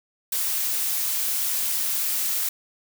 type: noise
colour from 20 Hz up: blue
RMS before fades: -25 dBFS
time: 0.32-2.49 s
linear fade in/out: 5 ms
effects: none